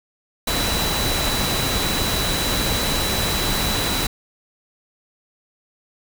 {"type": "tone in noise", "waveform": "sine", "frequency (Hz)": 3951, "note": "B7", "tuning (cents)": 0, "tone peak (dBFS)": -26, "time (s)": [0.47, 4.07], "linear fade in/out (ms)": 5, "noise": "pink", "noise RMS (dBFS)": -22, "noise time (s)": [0.47, 4.07], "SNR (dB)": -7, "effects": []}